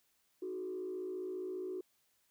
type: tone with frequency modulation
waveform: sine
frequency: 370 Hz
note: F#4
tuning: in tune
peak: -37 dBFS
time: 0.42-1.81 s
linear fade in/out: 5 ms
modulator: 54.8 Hz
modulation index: 0.67
effects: tanh soft clip ceiling -33 dBFS + white hiss -75 dBFS RMS until 2.3 s